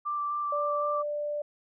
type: tone with vibrato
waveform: sine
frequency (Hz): 1175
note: D6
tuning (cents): +1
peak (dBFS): -28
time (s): 0.05-1.03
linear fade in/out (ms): 20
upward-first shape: square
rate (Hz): 3.9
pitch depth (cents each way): 8
type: tone with pitch glide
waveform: sine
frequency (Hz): 585 to 590.1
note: D5 to D5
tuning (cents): -7 to +8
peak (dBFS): -29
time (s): 0.52-1.42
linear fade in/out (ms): 5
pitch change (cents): +15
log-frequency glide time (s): 0.63-0.94
effects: none